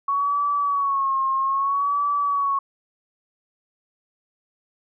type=tone with vibrato; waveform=sine; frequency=1111 Hz; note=C#6; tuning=4 cents sharp; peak=-19 dBFS; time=0.08-2.59 s; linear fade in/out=5 ms; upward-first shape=sine; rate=0.62 Hz; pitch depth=64 cents each way; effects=none